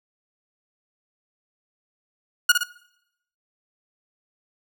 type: tone with echo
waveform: sawtooth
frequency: 1441 Hz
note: F#6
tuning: 46 cents flat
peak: -8 dBFS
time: 2.49-2.52 s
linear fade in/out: 5 ms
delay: 58 ms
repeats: 2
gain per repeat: -5 dB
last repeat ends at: 2.636 s
effects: noise-tail reverb RT60 0.8 s tail -21 dB re dry